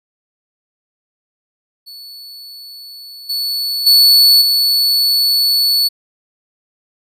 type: tone with level steps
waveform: 45% pulse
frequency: 4435 Hz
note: C#8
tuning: in tune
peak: -31 / -16 / -5 / -10 dBFS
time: 1.86-5.89 s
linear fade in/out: 20 ms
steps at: 3.29 / 3.86 / 4.41 s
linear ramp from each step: 10 ms
effects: resampled to 32000 Hz